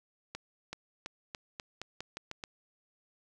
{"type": "accelerating click train", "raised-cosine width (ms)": 0.2, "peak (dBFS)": -22, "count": 10, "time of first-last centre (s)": [0.35, 2.438], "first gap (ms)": 380, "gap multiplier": 0.87, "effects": []}